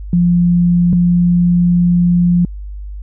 sine tone pair in turn, 174.61 / 175.28 Hz, F3 / F3, 0 / +7 cents, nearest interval unison, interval 7 cents, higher second, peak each -8 dBFS, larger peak neither, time 0.13-0.93 / 0.93-2.45 s, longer second, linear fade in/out 2 ms, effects added 50 Hz sine -24 dBFS peak until 3.02 s

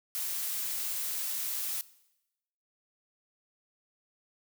blue noise, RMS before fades -34 dBFS, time 0.15-1.81 s, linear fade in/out 0 ms, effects noise-tail reverb RT60 0.9 s tail -19 dB re dry

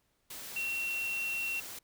sine tone in noise, 2727 Hz, F7, 42 cents flat, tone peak -32 dBFS, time 0.56-1.6 s, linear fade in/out 5 ms, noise white, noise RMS -44 dBFS, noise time 0.3-1.79 s, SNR +9 dB, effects pink hiss -75 dBFS RMS until 1.83 s

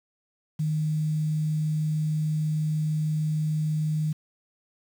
sine tone with quantisation, 154.4 Hz, D#3, 13 cents flat, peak -23 dBFS, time 0.59-4.13 s, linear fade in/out 10 ms, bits 8, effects none

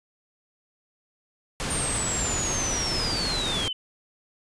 pink noise, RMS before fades -29 dBFS, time 1.6-3.68 s, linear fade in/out 0 ms
sine linear sweep, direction down, 8870 to 2977 Hz, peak -27 dBFS, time 1.7-3.73 s, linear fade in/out 5 ms
effects resampled to 22050 Hz

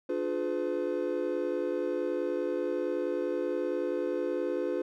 triangle chord, D diminished seventh, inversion none, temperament just, 293.7 / 352.4 / 422.9 / 507.5 Hz, D4 / F4 / Ab4 / Cb5, 0 / +16 / +31 / +47 cents, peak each -34 / -31 / -34 / -31 dBFS, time 0.09-4.82 s, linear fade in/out 5 ms, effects none

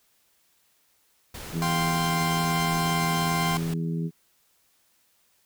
pink noise, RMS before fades -39 dBFS, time 1.34-3.74 s, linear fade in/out 5 ms
harmonic tone, 82.41 Hz, E2, in tune, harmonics 2 / 3 / 4 / 5, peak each -26 / -36 / -39 / -39 dBFS, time 1.52-4.11 s, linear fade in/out 50 ms
sawtooth chord, F suspended second, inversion none, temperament equal, 698.5 / 784 / 1046.5 Hz, F5 / G5 / C6, 0 / 0 / 0 cents, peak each -29 / -27 / -24 dBFS, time 1.62-3.57 s, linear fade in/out 0 ms
effects white hiss -66 dBFS RMS until 5.45 s

